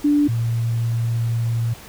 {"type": "tone pair in turn", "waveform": "sine", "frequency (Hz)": [292.4, 116.04], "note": ["D4", "A#2"], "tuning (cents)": [-7, -7], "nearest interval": "octave + major third", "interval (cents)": 1600, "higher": "first", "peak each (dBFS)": [-13, -18], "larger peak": "first", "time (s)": [[0.04, 0.28], [0.28, 1.74]], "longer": "second", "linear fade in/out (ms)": 10, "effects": ["pink hiss -41 dBFS RMS until 1.88 s"]}